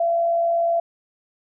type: tone with frequency modulation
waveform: sine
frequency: 678 Hz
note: E5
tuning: 49 cents sharp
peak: -17 dBFS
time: 0-0.8 s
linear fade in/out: 5 ms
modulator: 56.4 Hz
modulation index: 0.22
effects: none